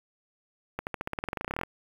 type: accelerating click train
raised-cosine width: 0.5 ms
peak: -16 dBFS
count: 20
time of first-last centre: 0.79-1.634 s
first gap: 79 ms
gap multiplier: 0.93
effects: 7-bit